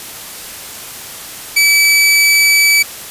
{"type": "tone", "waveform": "sawtooth", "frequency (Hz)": 2298, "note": "D7", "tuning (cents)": -38, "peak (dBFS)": -4, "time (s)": [1.56, 2.83], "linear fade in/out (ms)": 10, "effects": ["white hiss -29 dBFS RMS until 3.1 s", "resampled to 32000 Hz"]}